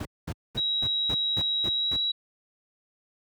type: noise bursts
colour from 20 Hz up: brown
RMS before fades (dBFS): -30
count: 8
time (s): 0-1.964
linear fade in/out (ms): 5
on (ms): 53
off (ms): 220
type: tone with pitch glide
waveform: sine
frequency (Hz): 3850 to 3888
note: B7 to B7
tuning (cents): -45 to -28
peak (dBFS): -24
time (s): 0.57-2.12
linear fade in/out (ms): 10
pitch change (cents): +17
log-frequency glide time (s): 1.72-1.98
effects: high-pass 80 Hz 12 dB/octave